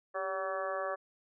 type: harmonic tone with a mistuned harmonic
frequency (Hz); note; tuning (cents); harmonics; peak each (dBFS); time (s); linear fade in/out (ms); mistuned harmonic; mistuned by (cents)
190; F#3; +46; 2 / 3 / 4 / 5 / 6 / 7 / 8 / 9; -43 / -36 / -42 / -50 / -39 / -45 / -48 / -43; 0.14-0.96; 20; 2; +57
effects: none